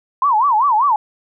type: tone with vibrato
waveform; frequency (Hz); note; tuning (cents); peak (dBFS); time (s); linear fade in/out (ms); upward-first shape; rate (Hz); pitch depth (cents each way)
sine; 987.8; B5; 0; -11; 0.22-0.96; 2; sine; 5.1; 280
effects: none